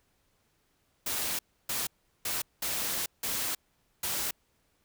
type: noise bursts at uneven times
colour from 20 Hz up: white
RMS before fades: -32 dBFS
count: 6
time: 1.06-1.39 / 1.69-1.87 / 2.25-2.42 / 2.62-3.06 / 3.23-3.55 / 4.03-4.31 s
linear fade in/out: 5 ms
effects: pink hiss -72 dBFS RMS until 4.84 s